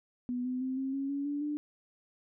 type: tone with pitch steps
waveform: sine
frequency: 246.9 / 253.4 / 260.1 / 266.9 / 274 / 281.2 / 288.6 / 296.2 Hz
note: B3 / B3 / C4 / C4 / C#4 / C#4 / D4 / D4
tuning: 0 / +45 / -10 / +35 / -20 / +25 / -30 / +15 cents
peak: -31 dBFS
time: 0.29-1.57 s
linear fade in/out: 0 ms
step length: 160 ms
effects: none